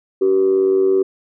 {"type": "tone with amplitude modulation", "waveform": "sine", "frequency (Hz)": 382.7, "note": "G4", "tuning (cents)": -42, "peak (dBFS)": -8, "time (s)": [0.21, 1.03], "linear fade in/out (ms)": 10, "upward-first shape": "sine", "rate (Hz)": 98.2, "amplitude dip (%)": 65, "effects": ["tanh soft clip ceiling -6 dBFS"]}